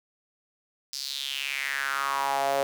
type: tone with high-pass filter sweep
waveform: sawtooth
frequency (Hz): 138.2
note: C#3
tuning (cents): -5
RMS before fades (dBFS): -29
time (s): 0.93-2.63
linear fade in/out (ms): 0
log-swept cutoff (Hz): 5100 to 560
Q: 4.7
effects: none